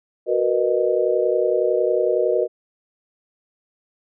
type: chord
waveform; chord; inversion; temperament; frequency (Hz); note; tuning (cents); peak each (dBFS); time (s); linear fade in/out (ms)
sine; B major seventh; second; just; 370.4 / 463 / 493.9 / 617.4; F#4 / A#4 / B4 / D#5; +2 / -12 / 0 / -14; -22; 0.26-2.48; 50
effects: none